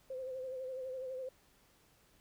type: tone with vibrato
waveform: sine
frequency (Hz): 518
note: C5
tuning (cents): -17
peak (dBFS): -39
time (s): 0.1-1.29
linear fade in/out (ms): 5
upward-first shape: sine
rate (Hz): 12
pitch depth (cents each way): 44
effects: pink hiss -68 dBFS RMS until 2.2 s